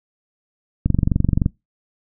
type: click train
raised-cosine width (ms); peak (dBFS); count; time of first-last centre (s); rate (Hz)
5; -4; 15; 0.86-1.461; 23.3
effects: noise-tail reverb RT60 0.2 s tail -23 dB re dry